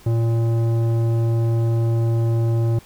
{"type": "tone with tanh clipping", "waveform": "sine", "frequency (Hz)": 115.1, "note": "A#2", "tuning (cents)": -22, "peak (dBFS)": -18, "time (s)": [0.06, 2.79], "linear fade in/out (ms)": 5, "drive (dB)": 13, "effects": ["pink hiss -48 dBFS RMS until 2.85 s"]}